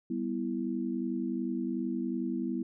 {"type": "chord", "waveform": "sine", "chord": "E minor", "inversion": "first", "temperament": "equal", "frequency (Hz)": [196, 246.9, 329.6], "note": ["G3", "B3", "E4"], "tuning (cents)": [0, 0, 0], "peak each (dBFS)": [-36, -33, -35], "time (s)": [0.1, 2.63], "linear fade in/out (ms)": 5, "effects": []}